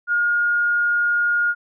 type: tone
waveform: sine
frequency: 1426 Hz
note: F6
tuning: 36 cents sharp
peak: -16 dBFS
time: 0.07-1.55 s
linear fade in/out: 50 ms
effects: none